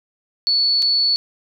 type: tone with dropouts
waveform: sine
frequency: 4435 Hz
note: C#8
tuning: in tune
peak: -14 dBFS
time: 0.47-1.16 s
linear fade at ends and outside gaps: 0 ms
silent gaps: 0.821-0.825 s
effects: none